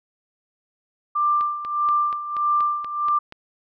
sine tone with tremolo, 1185 Hz, D6, 15 cents sharp, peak -16 dBFS, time 1.15-3.19 s, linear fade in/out 10 ms, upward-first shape sine, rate 1.6 Hz, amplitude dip 75%
click train, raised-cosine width 0.3 ms, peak -22 dBFS, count 9, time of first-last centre 1.41-3.324 s, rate 4.18 Hz
effects none

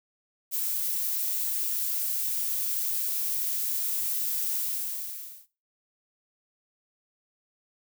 violet noise with ADSR envelope, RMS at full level -27 dBFS, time 0.51-5.47 s, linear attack 43 ms, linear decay 9 ms, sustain -2 dB, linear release 900 ms, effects noise-tail reverb RT60 0.3 s tail -17 dB re dry

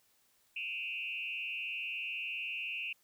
sine tone with frequency modulation, 2637 Hz, E7, in tune, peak -36 dBFS, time 0.56-2.93 s, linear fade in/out 5 ms, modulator 135 Hz, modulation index 1.5, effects white hiss -71 dBFS RMS until 3.03 s

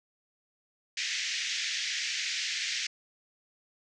pink band-pass noise, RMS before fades -33 dBFS, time 0.97-2.87 s, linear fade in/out 5 ms, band 1800 to 6700 Hz, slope 48 dB/octave, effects none

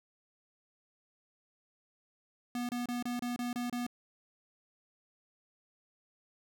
square tone bursts, 243.2 Hz, B3, 26 cents flat, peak -34 dBFS, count 8, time 2.55-3.866 s, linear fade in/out 2 ms, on 140 ms, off 28 ms, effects none

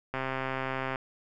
click train, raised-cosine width 0.5 ms, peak -17 dBFS, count 109, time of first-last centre 0.14-0.958 s, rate 132 Hz, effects none

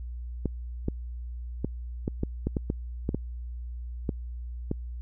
clicks, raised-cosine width 3 ms, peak -14 dBFS, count 12, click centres 0.457 / 0.884 / 1.646 / 2.079 / 2.234 / 2.47 / 2.568 / 2.701 / 3.091 / 3.146 / 4.092 / 4.714 s, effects added 60 Hz sine -34 dBFS peak until 5.01 s

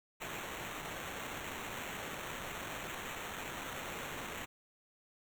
white noise with sample-and-hold, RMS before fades -43 dBFS, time 0.2-4.46 s, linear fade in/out 20 ms, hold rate 4900 Hz, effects none

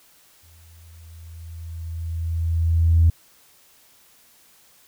sine tone with exponential growth, 82.7 Hz, E2, 6 cents sharp, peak -10 dBFS, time 0.43-3.1 s, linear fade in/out 5 ms, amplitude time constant 580 ms, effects tanh soft clip ceiling -7 dBFS + white hiss -55 dBFS RMS until 4.87 s

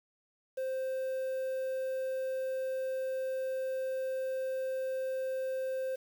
triangle tone with quantisation, 523.3 Hz, C5, in tune, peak -30 dBFS, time 0.57-5.96 s, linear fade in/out 10 ms, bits 9, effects none

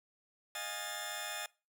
15% pulse tone cluster, 620 / 706 / 827 / 1747 / 3594 Hz, D#5 / F5 / G#5 / A6 / A7, -6 / +19 / -8 / -13 / +36 cents, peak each -40 / -40 / -39 / -38 / -38 dBFS, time 0.55-1.46 s, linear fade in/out 2 ms, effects noise-tail reverb RT60 0.3 s tail -22 dB re dry

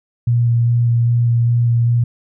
sine tone with vibrato, 118.5 Hz, A#2, 29 cents sharp, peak -11 dBFS, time 0.27-2.04 s, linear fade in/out 5 ms, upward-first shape square, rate 2.5 Hz, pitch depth 10 cents each way, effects none

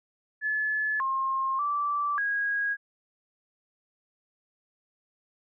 sine tone with pitch steps, 1721 / 1067 / 1164 / 1645 Hz, A6 / C6 / D6 / G#6, -39 / +34 / -16 / -17 cents, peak -25 dBFS, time 0.41-2.77 s, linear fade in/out 50 ms, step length 590 ms, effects none

